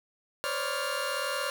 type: tone cluster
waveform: 20% pulse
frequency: 506 / 543 / 584 / 1398 Hz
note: B4 / C#5 / D5 / F6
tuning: +42 / -36 / -10 / +1 cents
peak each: -34 / -30 / -30 / -29 dBFS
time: 0.44-1.5 s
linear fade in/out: 0 ms
effects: none